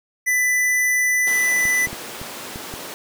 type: tone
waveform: square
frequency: 1993 Hz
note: B6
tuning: 15 cents sharp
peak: -17 dBFS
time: 0.26-1.87 s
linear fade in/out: 20 ms
type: high-pass noise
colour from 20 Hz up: pink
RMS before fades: -34 dBFS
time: 1.27-2.94 s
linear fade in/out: 0 ms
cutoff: 280 Hz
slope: 12 dB/octave
type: clicks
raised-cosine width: 3 ms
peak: -20 dBFS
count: 6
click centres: 1.654 / 1.872 / 1.93 / 2.215 / 2.559 / 2.739 s
effects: none